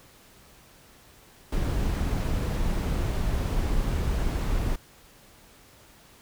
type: noise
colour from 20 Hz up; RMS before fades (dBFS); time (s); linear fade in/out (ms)
brown; -26; 1.52-4.76; 5
effects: pink hiss -54 dBFS RMS until 6.21 s